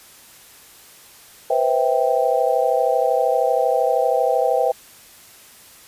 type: chord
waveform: sine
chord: C major seventh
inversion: third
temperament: just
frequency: 490.5 / 523.3 / 654.1 / 784.9 Hz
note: B4 / C5 / E5 / G5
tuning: -12 / 0 / -14 / +2 cents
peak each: -21 dBFS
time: 1.5-4.72 s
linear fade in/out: 5 ms
effects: white hiss -46 dBFS RMS until 5.87 s + resampled to 32000 Hz